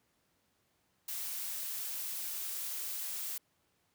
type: noise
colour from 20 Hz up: blue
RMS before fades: -39 dBFS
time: 1.08-3.38 s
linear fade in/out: 5 ms
effects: pink hiss -75 dBFS RMS until 3.94 s + high-pass 80 Hz 12 dB/octave